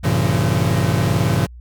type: chord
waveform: 40% pulse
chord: G diminished seventh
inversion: none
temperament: equal with one note detuned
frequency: 98 / 116.54 / 138.59 / 169.15 Hz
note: G2 / Bb2 / Db3 / Fb3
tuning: 0 / 0 / 0 / +45 cents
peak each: -20 dBFS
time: 0.03-1.47 s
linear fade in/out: 20 ms
effects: added 60 Hz sine -35 dBFS peak until 1.6 s